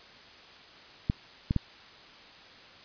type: clicks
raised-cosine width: 5 ms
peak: -13 dBFS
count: 3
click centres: 1.099 / 1.509 / 1.563 s
effects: white hiss -51 dBFS RMS until 2.84 s + resampled to 11025 Hz